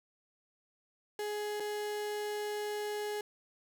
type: tone with dropouts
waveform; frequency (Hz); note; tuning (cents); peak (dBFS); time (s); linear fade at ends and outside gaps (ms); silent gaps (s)
35% pulse; 418.1; G#4; +12; -33; 1.19-3.21; 2; 1.599-1.603
effects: none